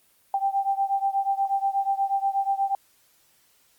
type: beating tone pair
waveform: sine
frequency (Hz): 784 / 792.3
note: G5 / G5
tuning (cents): 0 / +18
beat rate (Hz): 8.3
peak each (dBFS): -24 / -26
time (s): 0.34-2.75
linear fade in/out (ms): 2
effects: white hiss -62 dBFS RMS until 3.78 s + Opus 24 kbps